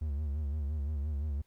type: tone with vibrato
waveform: triangle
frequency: 73.4 Hz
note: D2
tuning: in tune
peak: -29 dBFS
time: 0.01-1.42 s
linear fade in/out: 10 ms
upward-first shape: sine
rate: 5.8 Hz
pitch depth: 100 cents each way
effects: pink hiss -74 dBFS RMS until 1.46 s